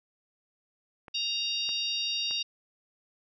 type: clicks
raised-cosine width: 0.5 ms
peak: -30 dBFS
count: 3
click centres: 1.082 / 1.691 / 2.31 s
type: harmonic tone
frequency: 932.3 Hz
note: A#5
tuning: in tune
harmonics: 3 / 4 / 5 / 6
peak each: -33 / -32 / -35 / -39 dBFS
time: 1.14-2.43 s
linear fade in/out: 10 ms
effects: none